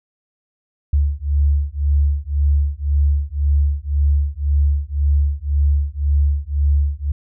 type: beating tone pair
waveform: sine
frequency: 71 / 72.9 Hz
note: C#2 / D2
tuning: +42 / -12 cents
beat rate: 1.9 Hz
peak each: -17 dBFS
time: 0.93-7.12 s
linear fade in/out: 5 ms
effects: none